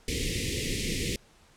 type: band-stop noise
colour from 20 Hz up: pink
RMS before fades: -30 dBFS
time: 0.08-1.16 s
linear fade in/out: 2 ms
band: 510 to 1900 Hz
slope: 96 dB/octave
effects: pink hiss -59 dBFS RMS until 1.56 s + low-pass 9000 Hz 12 dB/octave